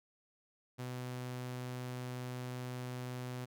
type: tone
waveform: sawtooth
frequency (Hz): 125.4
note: B2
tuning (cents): +27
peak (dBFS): -36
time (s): 0.78-3.46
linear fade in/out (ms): 20
effects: none